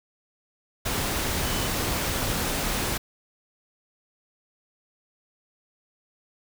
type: tone in noise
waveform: sine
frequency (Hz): 3000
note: F#7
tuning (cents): +23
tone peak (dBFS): -38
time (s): 1.44-1.68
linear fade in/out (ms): 10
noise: pink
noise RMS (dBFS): -27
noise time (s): 0.85-2.98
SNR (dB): -14
effects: none